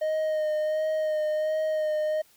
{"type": "tone with vibrato", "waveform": "triangle", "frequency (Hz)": 619, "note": "D#5", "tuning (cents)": -9, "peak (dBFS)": -22, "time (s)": [0.01, 2.22], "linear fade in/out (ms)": 10, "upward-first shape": "sine", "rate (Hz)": 1.4, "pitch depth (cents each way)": 20, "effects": ["white hiss -60 dBFS RMS until 2.36 s"]}